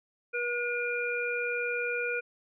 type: harmonic tone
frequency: 481.4 Hz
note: B4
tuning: 44 cents flat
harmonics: 1 / 3 / 5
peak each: -33 / -33 / -33 dBFS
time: 0.33-2.21 s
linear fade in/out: 20 ms
effects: none